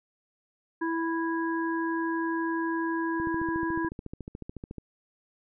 harmonic tone, 329.6 Hz, E4, in tune, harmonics 1 / 3 / 5, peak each -28 / -33 / -35 dBFS, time 0.81-3.89 s, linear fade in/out 10 ms
click train, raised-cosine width 3 ms, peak -25 dBFS, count 23, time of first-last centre 3.2-4.783 s, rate 13.9 Hz
effects none

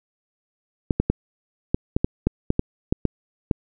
clicks, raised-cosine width 3 ms, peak -5 dBFS, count 12, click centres 0.908 / 1 / 1.1 / 1.745 / 1.965 / 2.045 / 2.27 / 2.504 / 2.594 / 2.925 / 3.053 / 3.512 s, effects none

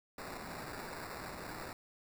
violet noise with sample-and-hold, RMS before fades -45 dBFS, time 0.18-1.73 s, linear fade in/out 2 ms, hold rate 3150 Hz, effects none

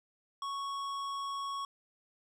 sine tone with hard clipping, 1108.7 Hz, C#6, in tune, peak -37 dBFS, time 0.42-1.65 s, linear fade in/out 2 ms, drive 12 dB, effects none

